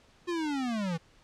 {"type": "linear sweep", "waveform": "square", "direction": "down", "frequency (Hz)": [358.1, 158.2], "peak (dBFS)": -30, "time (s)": [0.27, 0.98], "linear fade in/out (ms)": 20, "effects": ["pink hiss -61 dBFS RMS until 1.23 s", "low-pass 6000 Hz 12 dB/octave"]}